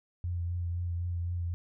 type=tone with vibrato; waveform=sine; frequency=87 Hz; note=F2; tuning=6 cents flat; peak=-30 dBFS; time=0.24-1.54 s; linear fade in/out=0 ms; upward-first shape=triangle; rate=3.9 Hz; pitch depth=29 cents each way; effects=none